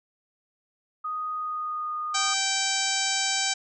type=tone with pitch glide; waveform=sine; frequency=1244.5 to 1228.8 Hz; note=D#6 to D#6; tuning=0 to -22 cents; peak=-28 dBFS; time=1.04-2.34 s; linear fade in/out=10 ms; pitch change=-22 cents; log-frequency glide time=1.34-1.94 s
type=harmonic tone; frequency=778 Hz; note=G5; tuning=13 cents flat; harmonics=1 / 2 / 3 / 4 / 5 / 6 / 7 / 8 / 9 / 10; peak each=-33 / -33 / -33 / -33 / -33 / -33 / -33 / -33 / -33 / -33 dBFS; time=2.14-3.54 s; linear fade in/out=10 ms
effects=none